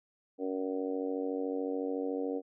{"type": "harmonic tone", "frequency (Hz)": 93.8, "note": "F#2", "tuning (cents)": 24, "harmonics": [3, 4, 5, 6, 7, 8], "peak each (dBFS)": [-35, -42, -35, -43, -48, -47], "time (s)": [0.38, 2.42], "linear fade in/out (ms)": 50, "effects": []}